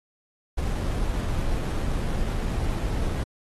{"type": "noise with sample-and-hold", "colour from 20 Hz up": "brown", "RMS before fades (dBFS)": -26, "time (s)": [0.57, 3.24], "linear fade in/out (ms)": 10, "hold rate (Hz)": 4900, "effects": ["AAC 32 kbps"]}